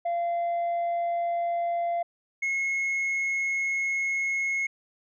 sine tone pair in turn, 688 / 2171 Hz, F5 / C#7, -26 / -37 cents, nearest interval octave + minor sixth, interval 1989 cents, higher second, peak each -22 dBFS, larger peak neither, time 0.05-2.03 / 2.42-4.67 s, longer second, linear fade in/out 10 ms, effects tanh soft clip ceiling -24 dBFS

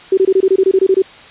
sine tone bursts, 381.7 Hz, G4, 46 cents flat, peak -7 dBFS, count 12, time 0.12-1.021 s, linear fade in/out 5 ms, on 54 ms, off 23 ms, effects white hiss -38 dBFS RMS until 1.3 s + resampled to 8000 Hz

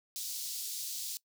pink high-pass noise, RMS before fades -39 dBFS, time 0.16-1.17 s, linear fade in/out 0 ms, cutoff 4100 Hz, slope 24 dB/octave, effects noise-tail reverb RT60 0.1 s tail -21 dB re dry

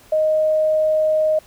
sine tone, 622.3 Hz, D#5, in tune, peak -14 dBFS, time 0.12-1.39 s, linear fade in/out 5 ms, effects pink hiss -49 dBFS RMS until 1.46 s

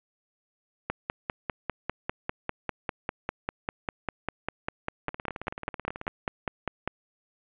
two click trains, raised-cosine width 0.5 ms, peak -20 / -13 dBFS, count 19 / 31, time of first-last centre 5.09-6.068 / 0.9-6.876 s, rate 18.4 / 5.02 Hz, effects resampled to 8000 Hz + 9-bit

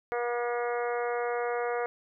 harmonic tone, 240 Hz, B3, 49 cents flat, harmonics 2 / 3 / 4 / 5 / 6 / 7 / 8 / 9, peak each -30 / -34 / -41 / -39 / -40 / -44 / -44 / -44 dBFS, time 0.12-1.86 s, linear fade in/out 0 ms, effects none

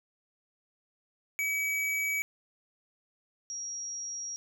square / sine tone pair in turn, 2279 / 5665 Hz, C#7 / F8, +47 / +24 cents, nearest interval octave + major third, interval 1577 cents, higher second, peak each -29 / -35 dBFS, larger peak first, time 1.39-2.22 / 3.5-4.36 s, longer second, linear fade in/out 0 ms, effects none

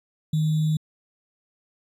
sine tone with sample-and-hold, 155.56 Hz, D#3, in tune, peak -19 dBFS, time 0.33-0.77 s, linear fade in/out 5 ms, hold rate 3675 Hz, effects resampled to 32000 Hz

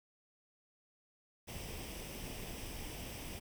pink noise with comb filter, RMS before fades -45 dBFS, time 1.47-3.4 s, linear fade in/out 20 ms, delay 0.36 ms, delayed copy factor +0.55, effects none

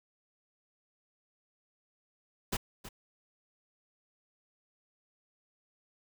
pink noise with echo, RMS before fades -32 dBFS, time 2.52-2.57 s, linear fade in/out 10 ms, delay 320 ms, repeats 1, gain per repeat -13 dB, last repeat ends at 2.89 s, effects none

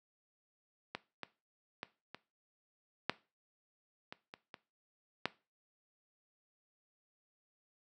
clicks, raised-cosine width 0.3 ms, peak -22 / -24 / -23 / -29 / -14 / -28 / -30 / -30 / -15 dBFS, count 9, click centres 0.95 / 1.233 / 1.831 / 2.146 / 3.096 / 4.125 / 4.339 / 4.542 / 5.256 s, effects noise-tail reverb RT60 0.3 s tail -18 dB re dry + high-pass 150 Hz 12 dB/octave

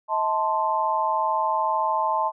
sine chord, A diminished, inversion second, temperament equal with one note detuned, 637.9 / 880 / 1046.5 Hz, Eb5 / A5 / C6, +43 / 0 / 0 cents, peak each -28 / -23 / -25 dBFS, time 0.08-2.32 s, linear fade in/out 50 ms, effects none

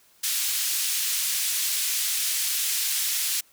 white band-pass noise, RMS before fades -26 dBFS, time 0.23-3.41 s, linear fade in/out 10 ms, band 2600 to 14000 Hz, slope 12 dB/octave, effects white hiss -59 dBFS RMS until 3.52 s

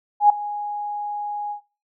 sine tone with ADSR envelope, 828 Hz, G#5, 5 cents flat, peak -7 dBFS, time 0.2-1.61 s, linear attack 97 ms, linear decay 6 ms, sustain -18 dB, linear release 100 ms, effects noise-tail reverb RT60 0.3 s tail -17 dB re dry

